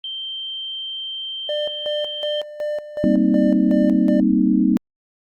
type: tone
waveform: sine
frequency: 3136 Hz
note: G7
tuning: in tune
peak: -26 dBFS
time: 0.04-2.41 s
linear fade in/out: 2 ms
type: tone with tremolo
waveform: triangle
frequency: 597 Hz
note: D5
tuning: 28 cents sharp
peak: -19 dBFS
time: 1.49-4.2 s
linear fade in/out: 2 ms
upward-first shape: square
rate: 2.7 Hz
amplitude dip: 75%
type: chord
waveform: sine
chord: C minor seventh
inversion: second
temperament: equal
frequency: 196 / 233.1 / 261.6 / 311.1 Hz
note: G3 / Bb3 / C4 / Eb4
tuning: 0 / 0 / 0 / 0 cents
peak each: -19 dBFS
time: 3.04-4.77 s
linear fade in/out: 0 ms
effects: Opus 32 kbps